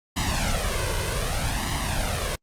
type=noise with flanger; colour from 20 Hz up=pink; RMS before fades=-25 dBFS; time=0.16-2.36 s; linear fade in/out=10 ms; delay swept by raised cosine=1 to 2 ms; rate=0.64 Hz; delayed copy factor=+0.75; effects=low-pass 10000 Hz 12 dB/octave + Opus 48 kbps